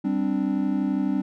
triangle chord, G suspended fourth, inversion none, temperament equal, 196 / 261.6 / 293.7 Hz, G3 / C4 / D4, 0 / 0 / 0 cents, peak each -24 dBFS, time 0.04-1.22 s, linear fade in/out 10 ms, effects none

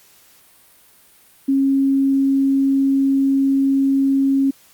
sine tone, 272.3 Hz, C#4, 31 cents flat, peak -13 dBFS, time 1.48-4.51 s, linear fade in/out 10 ms, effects white hiss -51 dBFS RMS until 4.73 s + Opus 48 kbps

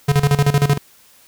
square tone with tremolo, 142.7 Hz, D3, 49 cents flat, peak -11 dBFS, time 0.08-0.78 s, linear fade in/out 10 ms, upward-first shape square, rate 13 Hz, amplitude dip 80%, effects white hiss -50 dBFS RMS until 1.27 s

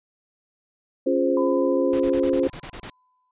sine chord, Db major seventh, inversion none, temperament equal with one note detuned, 274.6 / 349.2 / 415.3 / 523.3 Hz, Db4 / F4 / Ab4 / C5, -16 / 0 / 0 / 0 cents, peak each -23 / -24 / -28 / -22 dBFS, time 1.06-2.48 s, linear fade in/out 10 ms
sine tone with exponential decay, 1006 Hz, B5, 32 cents sharp, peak -28 dBFS, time 1.37-3.31 s, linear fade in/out 2 ms, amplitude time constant 420 ms
pink noise bursts, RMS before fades -37 dBFS, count 10, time 1.93-2.899 s, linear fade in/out 2 ms, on 69 ms, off 31 ms
effects resampled to 8000 Hz

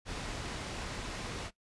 pink low-pass noise, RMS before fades -40 dBFS, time 0.05-1.51 s, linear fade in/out 50 ms, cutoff 6400 Hz, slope 12 dB/octave, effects noise-tail reverb RT60 0.1 s tail -17 dB re dry + resampled to 24000 Hz

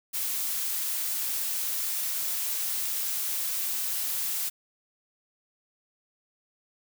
blue noise, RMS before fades -30 dBFS, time 0.13-4.5 s, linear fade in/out 20 ms, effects none

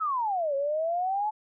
sine exponential two-way sweep, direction down then up, 1330 to 544 to 868 Hz, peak -25 dBFS, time 0-1.31 s, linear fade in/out 20 ms, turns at 0.55 s, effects none

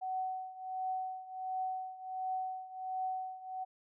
sine tone with tremolo, 750 Hz, F#5, 23 cents sharp, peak -32 dBFS, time 0.01-3.65 s, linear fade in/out 20 ms, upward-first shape triangle, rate 1.4 Hz, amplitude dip 85%, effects none

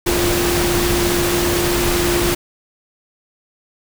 sine tone in noise, 349.2 Hz, F4, in tune, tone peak -18 dBFS, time 0.06-2.35 s, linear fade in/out 10 ms, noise pink, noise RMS -19 dBFS, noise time 0.06-2.35 s, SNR -2 dB, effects none

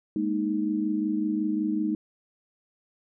sine chord, Ab suspended second, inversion none, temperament equal, 207.7 / 233.1 / 311.1 Hz, Ab3 / Bb3 / Eb4, 0 / 0 / 0 cents, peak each -29 / -32 / -26 dBFS, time 0.16-1.95 s, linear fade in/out 2 ms, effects none

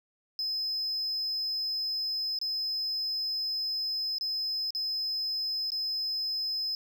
triangle tone with dropouts, 5100 Hz, D#8, 42 cents sharp, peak -28 dBFS, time 0.39-6.75 s, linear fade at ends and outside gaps 1 ms, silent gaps 2.388-2.414 / 4.184-4.21 / 4.706-4.749 / 5.704-5.719 s, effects none

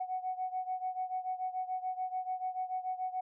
sine beating tone pair, 740 / 746.9 Hz, F#5 / F#5, 0 / +16 cents, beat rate 6.9 Hz, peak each -35 / -38 dBFS, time 0-3.21 s, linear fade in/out 10 ms, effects tanh soft clip ceiling -26 dBFS

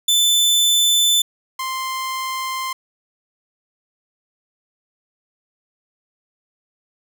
sawtooth tone pair in turn, 3520 / 1046.5 Hz, A7 / C6, 0 / 0 cents, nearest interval octave + major sixth, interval 2100 cents, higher first, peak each -10 / -19 dBFS, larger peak first, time 0.08-1.22 / 1.59-2.73 s, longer neither, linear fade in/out 5 ms, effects none

